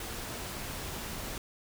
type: noise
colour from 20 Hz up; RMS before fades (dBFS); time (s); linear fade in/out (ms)
pink; -39; 0-1.38; 2
effects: none